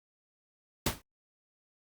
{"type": "noise with exponential decay", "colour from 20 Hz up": "pink", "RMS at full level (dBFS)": -24, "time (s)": [0.86, 1.02], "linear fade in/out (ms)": 5, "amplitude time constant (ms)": 34, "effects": ["Opus 48 kbps"]}